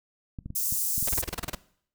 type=clicks; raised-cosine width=5 ms; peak=-24 dBFS; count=8; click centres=0.388 / 0.46 / 0.504 / 0.725 / 0.98 / 1.027 / 1.133 / 1.188 s
type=high-pass noise; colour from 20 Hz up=white; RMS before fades=-28 dBFS; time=0.55-1.22 s; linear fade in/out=10 ms; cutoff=6400 Hz; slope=24 dB/octave
type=noise bursts; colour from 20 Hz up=pink; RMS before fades=-31 dBFS; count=10; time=1.07-1.55 s; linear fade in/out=5 ms; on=21 ms; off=30 ms
effects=noise-tail reverb RT60 0.6 s tail -19 dB re dry